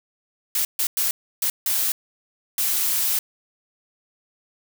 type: noise bursts at uneven times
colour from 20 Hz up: blue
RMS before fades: -22 dBFS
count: 6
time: 0.55-0.65 / 0.79-0.87 / 0.97-1.11 / 1.42-1.5 / 1.66-1.92 / 2.58-3.19 s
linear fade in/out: 2 ms
effects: none